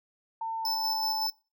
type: tone with pitch glide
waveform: sine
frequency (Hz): 901 to 879.9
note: A5 to A5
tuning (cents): +41 to 0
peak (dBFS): -30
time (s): 0.41-1.27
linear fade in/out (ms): 5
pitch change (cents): -41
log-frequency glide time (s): 0.52-1.09
type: tone with tremolo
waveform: square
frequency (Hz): 5274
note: E8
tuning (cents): 0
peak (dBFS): -29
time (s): 0.65-1.3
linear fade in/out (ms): 2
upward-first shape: square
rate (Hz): 5.3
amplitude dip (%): 35
effects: noise-tail reverb RT60 0.3 s tail -21 dB re dry